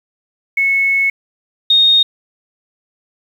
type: tone pair in turn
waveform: sine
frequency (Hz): 2198 / 3707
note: C#7 / A#7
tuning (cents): -15 / -10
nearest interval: major sixth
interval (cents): 905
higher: second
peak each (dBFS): -11 / -7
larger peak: second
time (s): 0.57-1.1 / 1.7-2.03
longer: first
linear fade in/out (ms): 5
effects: 7-bit